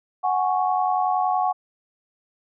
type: chord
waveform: sine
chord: F# suspended second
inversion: none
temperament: equal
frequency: 740 / 830.6 / 1108.7 Hz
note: F#5 / G#5 / C#6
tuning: 0 / 0 / 0 cents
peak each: -21 / -25 / -26 dBFS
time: 0.23-1.53 s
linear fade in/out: 20 ms
effects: none